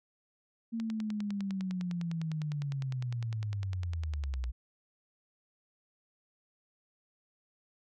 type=linear sweep; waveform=sine; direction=down; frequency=230 to 57.8 Hz; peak=-32 dBFS; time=0.72-4.52 s; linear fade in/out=20 ms
type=click train; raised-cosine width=0.2 ms; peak=-27 dBFS; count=37; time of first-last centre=0.8-4.44 s; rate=9.89 Hz
effects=none